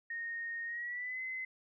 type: tone with pitch glide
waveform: sine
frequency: 1854 to 2045 Hz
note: A#6 to C7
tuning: -10 to -40 cents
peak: -37 dBFS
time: 0.1-1.45 s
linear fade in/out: 5 ms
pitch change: +170 cents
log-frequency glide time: 0.66-1.21 s
effects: none

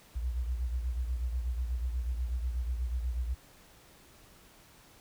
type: beating tone pair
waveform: sine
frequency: 60.2 / 68.4 Hz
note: B1 / C#2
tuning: -44 / -23 cents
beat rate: 8.2 Hz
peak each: -30 / -38 dBFS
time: 0.15-3.35 s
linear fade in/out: 20 ms
effects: tanh soft clip ceiling -23 dBFS + pink hiss -58 dBFS RMS until 5 s

